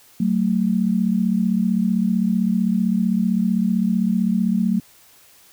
sine tone pair together, 188 / 223.6 Hz, F#3 / A3, +28 / +28 cents, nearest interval minor third, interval 300 cents, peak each -19 dBFS, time 0.2-4.8 s, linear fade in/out 5 ms, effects white hiss -51 dBFS RMS until 5.52 s

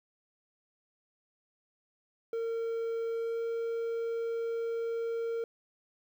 triangle tone with pitch glide, 457.7 to 460.6 Hz, A#4 to A#4, -32 to -21 cents, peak -29 dBFS, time 2.33-5.44 s, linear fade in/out 2 ms, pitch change +11 cents, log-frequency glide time 3.08-3.43 s, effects 11-bit

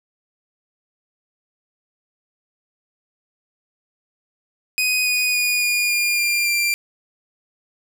sawtooth tone with pitch steps, 2498 / 2476 / 2455 / 2434 / 2413 / 2392 / 2371 Hz, D#7 / D#7 / D#7 / D#7 / D7 / D7 / D7, +6 / -9 / -24 / -39 / +46 / +31 / +16 cents, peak -14 dBFS, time 4.78-6.74 s, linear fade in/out 0 ms, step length 280 ms, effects none

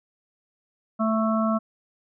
harmonic tone, 220.7 Hz, A3, 5 cents sharp, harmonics 1 / 3 / 5 / 6, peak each -22 / -27 / -29 / -30 dBFS, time 0.99-1.59 s, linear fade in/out 20 ms, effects none

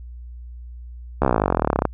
slowing click train, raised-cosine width 1 ms, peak -3 dBFS, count 30, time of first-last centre 1.22-1.853 s, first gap 14 ms, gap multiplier 1.03, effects added 60 Hz sine -34 dBFS peak until 1.93 s

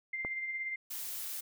sine tone with tremolo, 2093 Hz, C7, in tune, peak -33 dBFS, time 0.13-0.76 s, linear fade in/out 5 ms, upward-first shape sine, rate 17 Hz, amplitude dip 40%
click, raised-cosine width 1 ms, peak -25 dBFS, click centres 0.249 s
blue noise, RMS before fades -40 dBFS, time 0.9-1.41 s, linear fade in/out 10 ms
effects none

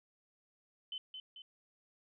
sine tone with echo, 3049 Hz, G7, 49 cents flat, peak -39 dBFS, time 0.92-0.98 s, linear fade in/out 2 ms, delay 220 ms, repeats 2, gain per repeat -5 dB, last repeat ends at 1.42 s, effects none

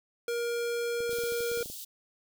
square tone, 472.1 Hz, A#4, 22 cents sharp, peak -30 dBFS, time 0.28-1.63 s, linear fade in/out 2 ms
clicks, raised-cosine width 2 ms, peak -33 dBFS, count 12, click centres 1.005 / 1.094 / 1.131 / 1.186 / 1.237 / 1.322 / 1.406 / 1.516 / 1.574 / 1.608 / 1.659 / 1.7 s
white high-pass noise, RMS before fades -42 dBFS, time 1.1-1.85 s, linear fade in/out 10 ms, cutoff 3100 Hz, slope 48 dB/octave
effects none

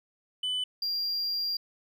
sine tone pair in turn, 3000 / 4771 Hz, F#7 / D8, +23 / +26 cents, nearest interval minor sixth, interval 803 cents, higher second, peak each -25 dBFS, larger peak neither, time 0.43-0.64 / 0.82-1.57 s, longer second, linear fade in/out 5 ms, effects tanh soft clip ceiling -27 dBFS + 11-bit

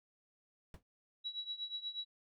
brown noise with exponential decay, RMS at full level -47 dBFS, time 0.74-0.83 s, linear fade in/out 1 ms, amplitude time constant 19 ms
sine tone with tremolo, 3900 Hz, B7, 23 cents flat, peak -36 dBFS, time 1.24-2.05 s, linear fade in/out 20 ms, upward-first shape triangle, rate 8.3 Hz, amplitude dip 90%
effects none

